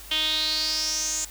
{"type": "tone with band-pass filter sweep", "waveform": "sawtooth", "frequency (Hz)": 311.1, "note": "D#4", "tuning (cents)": 0, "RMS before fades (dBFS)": -26, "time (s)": [0.11, 1.25], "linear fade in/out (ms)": 5, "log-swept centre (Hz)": [3200, 7100], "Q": 7.1, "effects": ["added 50 Hz sine -45 dBFS peak until 1.3 s", "white hiss -44 dBFS RMS until 1.3 s"]}